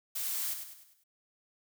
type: noise with echo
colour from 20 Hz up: blue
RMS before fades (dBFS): -35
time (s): 0.15-0.54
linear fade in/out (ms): 10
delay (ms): 100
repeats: 5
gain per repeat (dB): -7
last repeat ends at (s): 1.04
effects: none